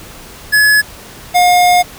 square tone pair in turn, 1700 / 714.8 Hz, G#6 / F5, +40 / +40 cents, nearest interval octave + minor third, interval 1500 cents, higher first, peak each -7 dBFS, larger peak neither, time 0.52-0.82 / 1.34-1.83 s, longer second, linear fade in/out 20 ms, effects pink hiss -34 dBFS RMS until 1.98 s

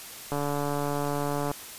click train, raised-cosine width 1 ms, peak -16 dBFS, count 173, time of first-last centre 0.32-1.514 s, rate 144 Hz, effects white hiss -42 dBFS RMS until 1.78 s + resampled to 32000 Hz

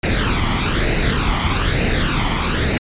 pink noise with flanger, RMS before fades -17 dBFS, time 0.03-2.78 s, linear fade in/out 5 ms, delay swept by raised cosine 0.44 to 0.96 ms, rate 1.1 Hz, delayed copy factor +0.6, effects resampled to 8000 Hz

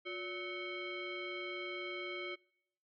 sine tone with frequency modulation, 1290 Hz, E6, 38 cents flat, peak -39 dBFS, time 0.05-2.36 s, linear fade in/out 20 ms, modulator 932 Hz, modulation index 1.9, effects noise-tail reverb RT60 0.8 s tail -26 dB re dry

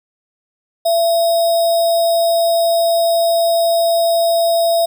sine tone with sample-and-hold, 672 Hz, E5, 33 cents sharp, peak -11 dBFS, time 0.85-4.86 s, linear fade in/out 10 ms, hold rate 4410 Hz, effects none

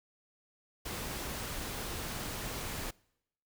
pink noise, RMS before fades -39 dBFS, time 0.85-2.91 s, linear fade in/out 10 ms, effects noise-tail reverb RT60 0.8 s tail -25 dB re dry

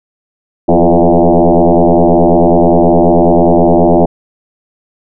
sine tone with frequency modulation, 175.5 Hz, F3, 9 cents sharp, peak -4 dBFS, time 0.68-4.06 s, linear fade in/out 10 ms, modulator 85.4 Hz, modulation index 6.9, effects none

